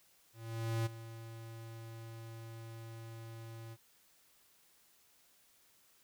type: tone with ADSR envelope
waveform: square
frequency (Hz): 113.7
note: A#2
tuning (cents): -43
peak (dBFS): -32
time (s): 0.33-3.77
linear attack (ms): 530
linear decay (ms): 16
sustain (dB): -15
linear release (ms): 45
effects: white hiss -68 dBFS RMS until 6.03 s